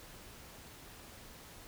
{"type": "silence", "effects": ["pink hiss -53 dBFS RMS until 1.67 s"]}